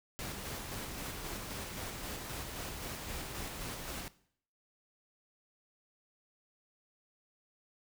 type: noise with tremolo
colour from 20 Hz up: pink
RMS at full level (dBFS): -41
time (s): 0.19-4.08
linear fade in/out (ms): 0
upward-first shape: square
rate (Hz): 3.8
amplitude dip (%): 25
effects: noise-tail reverb RT60 0.6 s tail -18 dB re dry